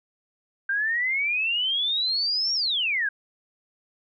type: exponential two-way sweep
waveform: sine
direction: up then down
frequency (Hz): 1568 to 5630 to 1568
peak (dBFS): -22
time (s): 0.69-3.09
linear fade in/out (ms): 5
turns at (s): 2.54
effects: none